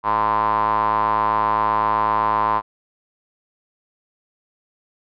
square tone with band-pass filter, 53.9 Hz, A1, 35 cents flat, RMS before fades -19 dBFS, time 0.03-2.62 s, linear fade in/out 50 ms, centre 1000 Hz, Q 8.7, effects resampled to 11025 Hz

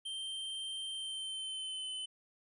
square tone with pitch glide, 3139 to 3039 Hz, G7 to F#7, +2 to +46 cents, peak -39 dBFS, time 0.05-2.06 s, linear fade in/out 10 ms, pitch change -56 cents, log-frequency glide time 0.91-1.91 s, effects resampled to 24000 Hz

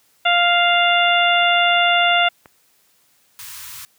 harmonic tone, 698.5 Hz, F5, in tune, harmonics 1 / 2 / 3 / 4 / 5, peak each -17 / -19 / -21 / -19 / -22 dBFS, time 0.25-2.29 s, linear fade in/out 10 ms
click train, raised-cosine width 0.5 ms, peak -26 dBFS, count 6, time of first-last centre 0.74-2.458 s, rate 2.91 Hz
white band-stop noise, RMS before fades -35 dBFS, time 3.39-3.85 s, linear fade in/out 0 ms, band 140 to 910 Hz, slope 96 dB/octave
effects white hiss -59 dBFS RMS until 3.98 s + high-pass 60 Hz 12 dB/octave

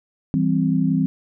sine chord, C major, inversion first, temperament equal, 164.81 / 196 / 261.6 Hz, E3 / G3 / C4, 0 / 0 / 0 cents, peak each -20 / -22 / -20 dBFS, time 0.34-1.06 s, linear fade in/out 0 ms, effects none

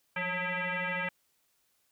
sine tone with frequency modulation, 174.61 Hz, F3, in tune, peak -30 dBFS, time 0.16-1.09 s, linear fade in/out 5 ms, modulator 362 Hz, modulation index 6.7, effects white hiss -73 dBFS RMS until 1.91 s

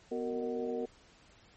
harmonic tone with a mistuned harmonic, 123.7 Hz, B2, 3 cents sharp, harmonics 2 / 3 / 4 / 5 / 6, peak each -38 / -40 / -35 / -45 / -46 dBFS, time 0.11-0.86 s, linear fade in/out 10 ms, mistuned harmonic 4, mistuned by -120 cents, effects pink hiss -61 dBFS RMS until 1.56 s + MP3 32 kbps

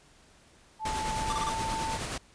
sine tone with pitch glide, 873 to 890.3 Hz, A5 to A5, -14 to +20 cents, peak -31 dBFS, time 0.79-1.99 s, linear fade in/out 50 ms, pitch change +34 cents, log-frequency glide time 1.05-1.56 s
pink noise with tremolo, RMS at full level -33 dBFS, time 0.85-2.18 s, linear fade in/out 5 ms, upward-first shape sine, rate 9.5 Hz, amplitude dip 35%
square tone bursts, 1174.7 Hz, D6, in tune, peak -31 dBFS, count 4, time 1.3-1.492 s, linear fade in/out 0 ms, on 24 ms, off 32 ms
effects pink hiss -59 dBFS RMS until 2.34 s + resampled to 22050 Hz

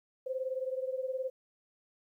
sine beating tone pair, 515 / 534 Hz, C5 / C5, -28 / +35 cents, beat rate 19 Hz, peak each -34 / -38 dBFS, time 0.26-1.3 s, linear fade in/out 10 ms, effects 12-bit

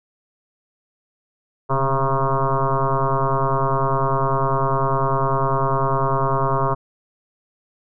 sine tone with frequency modulation, 539 Hz, C#5, 49 cents flat, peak -16 dBFS, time 1.69-6.75 s, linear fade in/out 20 ms, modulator 136 Hz, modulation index 4.9, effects none

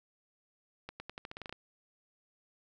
accelerating click train, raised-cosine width 0.3 ms, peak -26 dBFS, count 11, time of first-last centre 0.89-1.526 s, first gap 110 ms, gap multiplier 0.87, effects none

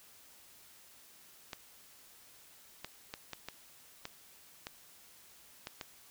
clicks, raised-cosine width 0.2 ms, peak -23 dBFS, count 9, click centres 1.532 / 2.846 / 3.139 / 3.333 / 3.486 / 4.054 / 4.669 / 5.671 / 5.812 s, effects white hiss -59 dBFS RMS until 6.1 s

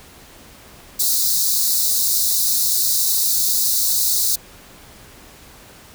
white high-pass noise, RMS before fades -18 dBFS, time 0.99-4.36 s, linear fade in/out 10 ms, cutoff 3800 Hz, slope 96 dB/octave, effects pink hiss -44 dBFS RMS until 5.94 s

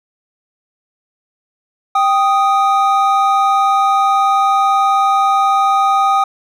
triangle tone pair together, 785.2 / 1244.5 Hz, G5 / D#6, +3 / 0 cents, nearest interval minor sixth, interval 797 cents, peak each -11 dBFS, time 1.95-6.24 s, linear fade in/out 5 ms, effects none

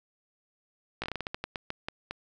slowing click train, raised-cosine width 0.3 ms, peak -17 dBFS, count 14, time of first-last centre 1.02-2.11 s, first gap 17 ms, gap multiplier 1.24, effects none

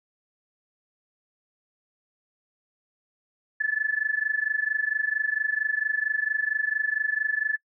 sine tone with amplitude modulation, 1732 Hz, A6, 28 cents flat, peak -19 dBFS, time 3.6-7.57 s, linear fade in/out 10 ms, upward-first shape sine, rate 24.4 Hz, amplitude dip 90%, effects noise-tail reverb RT60 0.1 s tail -22 dB re dry

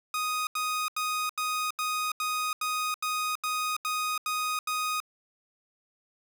sawtooth tone bursts, 1246 Hz, D#6, 2 cents sharp, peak -24 dBFS, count 12, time 0.14-5.002 s, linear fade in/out 2 ms, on 330 ms, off 82 ms, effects none

